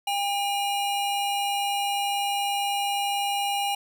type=tone pair together; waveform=square; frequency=804 / 2867 Hz; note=G5 / F7; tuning=+44 / +45 cents; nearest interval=octave + minor seventh; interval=2201 cents; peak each=-26 / -31 dBFS; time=0.07-3.75 s; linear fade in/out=5 ms; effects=none